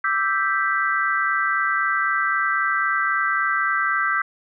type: chord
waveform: sine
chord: E minor seventh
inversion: third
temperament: equal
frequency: 1174.7 / 1318.5 / 1568 / 1975.5 Hz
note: D6 / E6 / G6 / B6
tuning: 0 / 0 / 0 / 0 cents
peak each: -26 / -24 / -22 / -26 dBFS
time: 0.04-4.22 s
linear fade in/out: 5 ms
effects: none